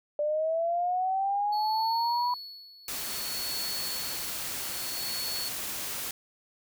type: linear sweep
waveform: sine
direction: up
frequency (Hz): 587.3 to 987.8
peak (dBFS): -25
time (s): 0.19-2.34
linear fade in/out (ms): 2
type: tone with tremolo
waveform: triangle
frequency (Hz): 4400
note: C#8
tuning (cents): -14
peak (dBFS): -32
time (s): 1.52-5.49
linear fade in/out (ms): 10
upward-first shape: sine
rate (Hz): 0.59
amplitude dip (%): 85
type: noise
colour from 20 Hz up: white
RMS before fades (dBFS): -35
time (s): 2.88-6.11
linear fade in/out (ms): 2
effects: none